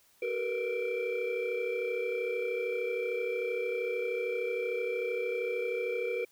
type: tone cluster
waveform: sine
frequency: 380.6 / 450 / 483.1 / 2343 Hz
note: F#4 / A4 / B4 / D7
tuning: +49 / +39 / -38 / -5 cents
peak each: -36 / -36 / -31 / -37 dBFS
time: 0.22-6.25 s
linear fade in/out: 5 ms
effects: tanh soft clip ceiling -25 dBFS + white hiss -65 dBFS RMS until 6.31 s